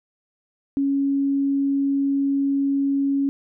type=tone; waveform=sine; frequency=277.2 Hz; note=C#4; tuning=in tune; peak=-18 dBFS; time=0.77-3.29 s; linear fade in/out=0 ms; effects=none